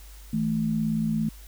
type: tone pair together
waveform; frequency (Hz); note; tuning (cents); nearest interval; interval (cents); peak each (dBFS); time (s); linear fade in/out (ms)
sine; 161 / 218.6; E3 / A3; -41 / -11; perfect fourth; 530; -28 / -24; 0.33-1.29; 5
effects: added 50 Hz sine -43 dBFS peak until 1.47 s + white hiss -52 dBFS RMS until 1.47 s